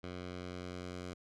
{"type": "tone with low-pass filter sweep", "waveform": "10% pulse", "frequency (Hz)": 90, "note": "F#2", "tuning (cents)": -47, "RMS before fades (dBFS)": -44, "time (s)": [0.03, 1.14], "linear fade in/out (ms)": 10, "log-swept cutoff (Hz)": [4100, 6900], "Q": 1, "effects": []}